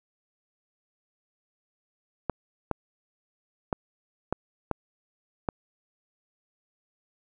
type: clicks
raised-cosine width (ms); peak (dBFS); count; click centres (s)
1; -12; 6; 2.297 / 2.713 / 3.728 / 4.326 / 4.713 / 5.488
effects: none